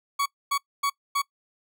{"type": "tone bursts", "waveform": "40% pulse", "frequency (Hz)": 1123, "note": "C#6", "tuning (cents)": 22, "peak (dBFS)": -21, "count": 4, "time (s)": [0.19, 1.22], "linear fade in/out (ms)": 10, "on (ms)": 70, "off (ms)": 250, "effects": ["noise-tail reverb RT60 0.1 s tail -22 dB re dry"]}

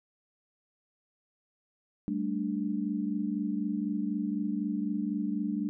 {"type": "chord", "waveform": "sine", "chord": "G suspended second", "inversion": "none", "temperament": "equal", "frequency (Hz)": [196, 220, 293.7], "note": ["G3", "A3", "D4"], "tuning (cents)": [0, 0, 0], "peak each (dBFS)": -33, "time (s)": [2.08, 5.69], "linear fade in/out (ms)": 0, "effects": []}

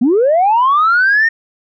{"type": "linear sweep", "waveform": "sine", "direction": "up", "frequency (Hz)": [220, 1855], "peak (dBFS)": -7, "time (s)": [0.01, 1.29], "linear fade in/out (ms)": 10, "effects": ["tanh soft clip ceiling -5 dBFS"]}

